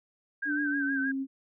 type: tone with vibrato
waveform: sine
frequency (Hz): 1579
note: G6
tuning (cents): +12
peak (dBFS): -29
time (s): 0.42-1.12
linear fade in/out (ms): 10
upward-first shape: sine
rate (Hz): 6.4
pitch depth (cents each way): 70
type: tone with pitch glide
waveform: sine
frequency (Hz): 293.7 to 269.3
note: D4 to C#4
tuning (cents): 0 to -50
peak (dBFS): -29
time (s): 0.45-1.27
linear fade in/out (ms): 50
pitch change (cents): -150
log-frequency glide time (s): 0.62-1.04
effects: none